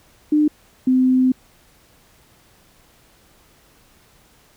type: tone pair in turn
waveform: sine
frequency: 301.1 / 257 Hz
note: D4 / C4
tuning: +43 / -31 cents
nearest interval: minor third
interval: 274 cents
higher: first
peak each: -12 dBFS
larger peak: neither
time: 0.32-0.48 / 0.87-1.32 s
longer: second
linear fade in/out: 5 ms
effects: pink hiss -54 dBFS RMS until 4.56 s